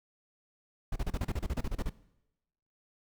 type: noise bursts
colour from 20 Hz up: brown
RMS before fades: -31 dBFS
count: 14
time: 0.92-1.896 s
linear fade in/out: 5 ms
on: 40 ms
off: 32 ms
effects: noise-tail reverb RT60 0.9 s tail -19 dB re dry